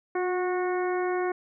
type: harmonic tone with a mistuned harmonic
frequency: 365.4 Hz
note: F#4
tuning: 22 cents flat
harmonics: 1 / 2 / 3 / 4 / 5 / 6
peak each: -26 / -32 / -36 / -38 / -40 / -42 dBFS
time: 0.15-1.32 s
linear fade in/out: 5 ms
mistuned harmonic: 1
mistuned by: -26 cents
effects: none